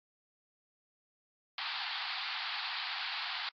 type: band-pass noise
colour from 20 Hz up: white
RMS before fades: -38 dBFS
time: 1.58-3.49 s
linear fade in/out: 2 ms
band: 730 to 4700 Hz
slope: 96 dB/octave
effects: AAC 64 kbps